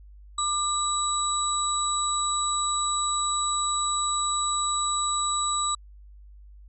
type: tone cluster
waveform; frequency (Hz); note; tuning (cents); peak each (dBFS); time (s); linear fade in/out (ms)
sine; 1197 / 3897 / 7860; D6 / B7 / B8; +33 / -24 / -9; -26 / -30 / -29; 0.38-5.75; 5
effects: added 50 Hz sine -45 dBFS peak until 6.68 s